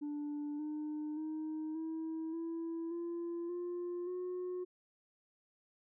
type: tone with pitch steps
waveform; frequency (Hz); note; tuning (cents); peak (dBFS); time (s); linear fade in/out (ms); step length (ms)
sine; 293.7 / 302.7 / 311.9 / 321.4 / 331.2 / 341.3 / 351.7 / 362.4; D4 / D#4 / D#4 / E4 / E4 / F4 / F4 / F#4; 0 / -48 / +4 / -44 / +8 / -40 / +12 / -36; -35; 0.01-4.65; 20; 580
effects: tanh soft clip ceiling -36 dBFS